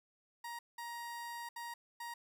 30% pulse tone bursts at uneven times, 943 Hz, A#5, 20 cents sharp, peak -40 dBFS, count 4, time 0.44-0.59 / 0.78-1.49 / 1.56-1.74 / 2-2.14 s, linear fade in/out 5 ms, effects 13-bit

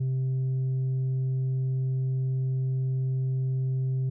sine tone with tanh clipping, 130.81 Hz, C3, in tune, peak -25 dBFS, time 0-4.1 s, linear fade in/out 10 ms, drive 2 dB, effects none

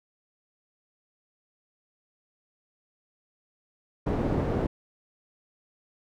white low-pass noise, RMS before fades -27 dBFS, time 4.06-4.67 s, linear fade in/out 10 ms, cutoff 390 Hz, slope 12 dB/octave, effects none

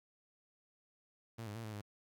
sawtooth tone with pitch steps, 114.5 / 103.5 / 114.6 / 108.3 / 103.3 Hz, A#2 / G#2 / A#2 / A2 / G#2, -31 / -5 / -29 / -27 / -9 cents, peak -39 dBFS, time 1.38-1.815 s, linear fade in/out 10 ms, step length 87 ms, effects 12-bit

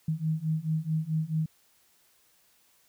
sine beating tone pair, 155.56 / 160.16 Hz, D#3 / E3, 0 / -50 cents, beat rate 4.6 Hz, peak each -30 / -29 dBFS, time 0.08-1.46 s, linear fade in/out 5 ms, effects white hiss -65 dBFS RMS until 2.88 s

